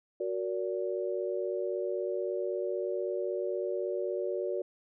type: chord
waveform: sine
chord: Gb augmented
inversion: none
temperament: equal with one note detuned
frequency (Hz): 370 / 466.2 / 575.2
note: Gb4 / Bb4 / D5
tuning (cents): 0 / 0 / -36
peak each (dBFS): -33 / -36 / -35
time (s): 0.2-4.62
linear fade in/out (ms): 5
effects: none